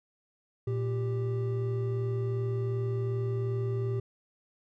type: tone pair together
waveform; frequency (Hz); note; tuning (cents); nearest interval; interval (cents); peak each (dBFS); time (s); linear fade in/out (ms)
triangle; 116.54 / 392.3; A#2 / G4; 0 / +1; octave + major sixth; 2101; -27 / -32; 0.67-4; 5
effects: none